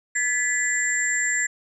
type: tone cluster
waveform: sine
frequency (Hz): 1720 / 1978 / 7370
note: A6 / B6 / A#8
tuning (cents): -40 / +2 / -21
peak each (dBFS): -25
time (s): 0.15-1.47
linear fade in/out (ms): 10
effects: none